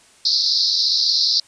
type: band-pass noise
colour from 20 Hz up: pink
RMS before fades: -18 dBFS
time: 0.25-1.4 s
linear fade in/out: 5 ms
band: 4000 to 5300 Hz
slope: 96 dB/octave
effects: white hiss -51 dBFS RMS until 1.47 s + resampled to 22050 Hz